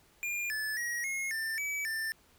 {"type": "tone with pitch steps", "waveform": "square", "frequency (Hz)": [2408, 1736, 1898, 2160, 1787, 2289, 1782], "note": ["D7", "A6", "A#6", "C#7", "A6", "D7", "A6"], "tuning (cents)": [43, -24, 31, -45, 26, -45, 22], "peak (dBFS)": -33, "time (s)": [0.23, 2.12], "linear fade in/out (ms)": 0, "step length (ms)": 270, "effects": ["pink hiss -64 dBFS RMS until 2.38 s"]}